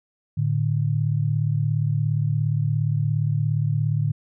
sine tone pair together, 111.02 / 148.2 Hz, A2 / D3, +16 / +16 cents, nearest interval perfect fourth, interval 500 cents, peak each -22 dBFS, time 0.37-4.12 s, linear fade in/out 10 ms, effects none

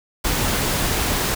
pink noise, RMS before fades -21 dBFS, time 0.24-1.35 s, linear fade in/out 10 ms, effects none

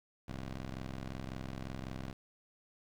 15% pulse ring-modulated tone, 65.5 Hz, C2, 2 cents sharp, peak -31 dBFS, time 0.28-2.13 s, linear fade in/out 5 ms, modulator 53.7 Hz, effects low-pass 6000 Hz 12 dB/octave + 10-bit

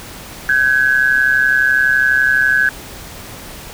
sine tone pair together, 1529.3 / 1661.2 Hz, G6 / G#6, -43 / 0 cents, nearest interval minor second, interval 143 cents, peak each -13 dBFS, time 0.49-2.69 s, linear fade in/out 2 ms, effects pink hiss -33 dBFS RMS until 3.73 s

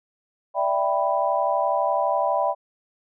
sine chord, E minor seventh, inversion third, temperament equal, 587.3 / 659.3 / 784 / 987.8 Hz, D5 / E5 / G5 / B5, 0 / 0 / 0 / 0 cents, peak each -25 dBFS, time 0.54-2.55 s, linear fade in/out 50 ms, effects none

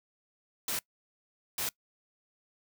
white noise bursts at uneven times, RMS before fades -33 dBFS, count 2, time 0.68-0.79 / 1.58-1.69 s, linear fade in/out 2 ms, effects noise-tail reverb RT60 0.1 s tail -23 dB re dry

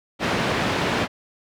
pink band-pass noise, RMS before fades -23 dBFS, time 0.19-1.08 s, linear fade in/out 50 ms, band 140 to 3200 Hz, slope 12 dB/octave, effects none

